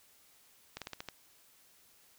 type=slowing click train; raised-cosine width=0.2 ms; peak=-23 dBFS; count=6; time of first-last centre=0.77-1.087 s; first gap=47 ms; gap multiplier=1.15; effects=white hiss -64 dBFS RMS until 2.18 s